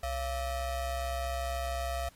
square ring-modulated tone, 309 Hz, D#4, 12 cents flat, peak -29 dBFS, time 0.03-2.09 s, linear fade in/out 5 ms, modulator 374 Hz, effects pink hiss -60 dBFS RMS until 2.15 s + MP3 64 kbps

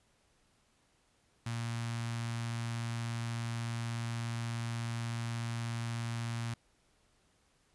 sawtooth tone with notch filter, 116.54 Hz, A#2, in tune, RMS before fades -37 dBFS, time 1.46-6.54 s, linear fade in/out 5 ms, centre 440 Hz, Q 0.53, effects pink hiss -71 dBFS RMS until 7.74 s + resampled to 24000 Hz

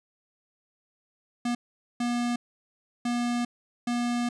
square tone bursts at uneven times, 240.5 Hz, B3, 46 cents flat, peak -26 dBFS, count 4, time 1.45-1.55 / 2-2.36 / 3.05-3.45 / 3.87-4.29 s, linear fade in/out 5 ms, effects resampled to 22050 Hz

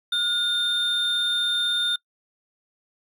triangle tone pair together, 1433 / 3618 Hz, F6 / A7, +44 / +48 cents, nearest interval octave + major third, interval 1604 cents, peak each -27 / -20 dBFS, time 0.12-1.96 s, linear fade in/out 5 ms, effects noise-tail reverb RT60 0.1 s tail -24 dB re dry

